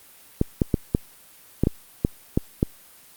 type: clicks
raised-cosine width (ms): 3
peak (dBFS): -5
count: 9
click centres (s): 0.414 / 0.618 / 0.742 / 0.949 / 1.636 / 1.671 / 2.049 / 2.375 / 2.629
effects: white hiss -50 dBFS RMS until 3.16 s + Opus 32 kbps